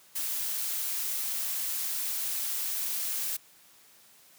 blue noise, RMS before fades -32 dBFS, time 0.15-3.37 s, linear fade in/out 10 ms, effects white hiss -58 dBFS RMS until 4.38 s + high-pass 100 Hz 12 dB/octave

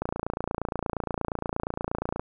click train, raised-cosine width 1 ms, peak -14 dBFS, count 63, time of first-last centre 0.02-2.195 s, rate 28.5 Hz, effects none

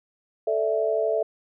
sine chord, A suspended fourth, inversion none, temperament equal, 440 / 587.3 / 659.3 Hz, A4 / D5 / E5, 0 / 0 / 0 cents, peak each -25 / -28 / -24 dBFS, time 0.47-1.23 s, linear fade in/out 5 ms, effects none

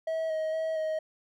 triangle tone with pitch steps, 645 / 631 / 641 / 629 Hz, E5 / D#5 / E5 / D#5, -38 / +24 / -49 / +19 cents, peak -26 dBFS, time 0.07-0.99 s, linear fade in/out 5 ms, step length 230 ms, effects none

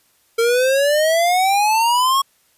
square exponential sweep, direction up, 454.2 to 1108.7 Hz, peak -14 dBFS, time 0.38-2.22 s, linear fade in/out 10 ms, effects white hiss -59 dBFS RMS until 2.57 s + resampled to 32000 Hz

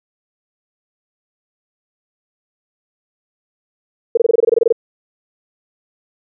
sine tone bursts, 463.2 Hz, A#4, 11 cents flat, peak -7 dBFS, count 13, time 4.15-4.725 s, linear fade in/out 5 ms, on 23 ms, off 23 ms, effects none

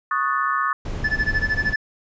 sine chord, D# half-diminished seventh, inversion third, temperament equal with one note detuned, 1108.7 / 1244.5 / 1480 / 1754.9 Hz, C#6 / D#6 / F#6 / A6, 0 / 0 / 0 / -5 cents, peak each -23 / -23 / -28 / -27 dBFS, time 0.11-0.73 s, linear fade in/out 2 ms
brown noise, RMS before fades -27 dBFS, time 0.85-1.74 s, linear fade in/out 5 ms
triangle tone with tremolo, 1740 Hz, A6, 20 cents flat, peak -15 dBFS, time 1.04-1.76 s, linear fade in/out 5 ms, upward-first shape sine, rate 13 Hz, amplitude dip 95%
effects resampled to 16000 Hz

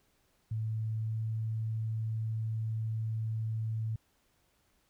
sine tone with pitch glide, 110.2 to 110.9 Hz, A2 to A2, +3 to +14 cents, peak -31 dBFS, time 0.51-3.96 s, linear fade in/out 5 ms, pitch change +11 cents, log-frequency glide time 0.99-1.18 s, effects pink hiss -72 dBFS RMS until 4.89 s

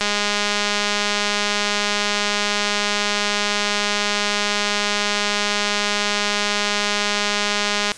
click train, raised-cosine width 0.2 ms, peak -3 dBFS, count 1630, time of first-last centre 0.01-7.918 s, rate 206 Hz, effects white hiss -39 dBFS RMS until 7.97 s + resampled to 22050 Hz

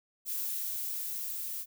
violet noise with level ramp, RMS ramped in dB -34 to -38 dBFS, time 0.25-1.66 s, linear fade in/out 50 ms, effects none

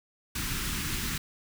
pink band-stop noise, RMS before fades -32 dBFS, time 0.35-1.18 s, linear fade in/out 5 ms, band 310 to 1200 Hz, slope 24 dB/octave, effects none

